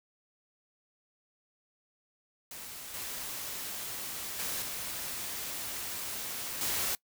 white noise with level steps, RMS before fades -44 / -39 / -35 / -38 / -32 dBFS, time 2.51-6.95 s, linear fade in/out 2 ms, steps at 2.94 / 4.39 / 4.62 / 6.61 s, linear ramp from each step 2 ms, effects noise-tail reverb RT60 0.1 s tail -23 dB re dry

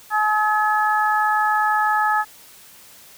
harmonic tone, 426 Hz, G#4, 44 cents sharp, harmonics 2 / 3 / 4, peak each -19 / -21 / -22 dBFS, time 0.1-2.25 s, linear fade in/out 50 ms, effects white hiss -46 dBFS RMS until 3.17 s

